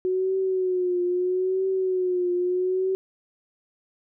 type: tone with vibrato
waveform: sine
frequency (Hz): 367.9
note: F#4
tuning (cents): -10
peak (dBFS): -21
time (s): 0.05-2.95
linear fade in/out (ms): 0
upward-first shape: triangle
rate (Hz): 0.77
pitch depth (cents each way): 68
effects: none